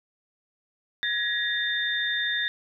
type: tone cluster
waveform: sine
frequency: 1679 / 1891 / 3616 Hz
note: G#6 / A#6 / A7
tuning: +18 / +24 / +47 cents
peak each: -29 / -29 / -28 dBFS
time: 1.03-2.48 s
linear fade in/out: 0 ms
effects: none